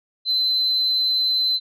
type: tone with amplitude modulation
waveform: sine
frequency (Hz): 4055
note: B7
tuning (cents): +45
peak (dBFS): -15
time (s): 0.25-1.6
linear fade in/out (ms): 50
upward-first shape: sine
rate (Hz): 210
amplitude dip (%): 30
effects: tanh soft clip ceiling -13 dBFS